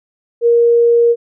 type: tone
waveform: sine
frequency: 470.2 Hz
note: A#4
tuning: 15 cents sharp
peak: -7 dBFS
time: 0.41-1.16 s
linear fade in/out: 50 ms
effects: none